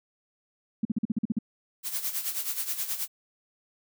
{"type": "tone bursts", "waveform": "sine", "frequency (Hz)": 220, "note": "A3", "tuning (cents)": 0, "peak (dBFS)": -22, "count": 9, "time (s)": [0.83, 1.388], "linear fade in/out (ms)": 5, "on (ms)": 22, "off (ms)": 45}
{"type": "noise with tremolo", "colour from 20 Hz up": "blue", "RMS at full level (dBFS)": -29, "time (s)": [1.83, 3.08], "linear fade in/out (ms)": 50, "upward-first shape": "sine", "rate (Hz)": 9.4, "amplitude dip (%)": 70}
{"effects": []}